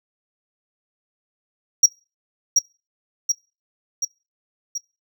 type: tone with echo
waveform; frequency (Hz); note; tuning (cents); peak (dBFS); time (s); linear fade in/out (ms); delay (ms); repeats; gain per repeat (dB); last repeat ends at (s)
triangle; 5680; F8; +28; -7; 1.83-1.86; 5; 730; 4; -4; 4.78
effects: noise-tail reverb RT60 0.3 s tail -23 dB re dry